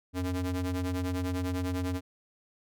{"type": "ring-modulated tone", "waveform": "square", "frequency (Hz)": 92, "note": "F#2", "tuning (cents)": -9, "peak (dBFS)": -27, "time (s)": [0.13, 2.01], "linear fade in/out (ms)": 50, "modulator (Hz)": 179, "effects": []}